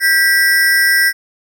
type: ring-modulated tone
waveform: square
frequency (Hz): 1773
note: A6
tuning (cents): +13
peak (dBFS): -7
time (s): 0-1.13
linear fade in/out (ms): 50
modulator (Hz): 176
effects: none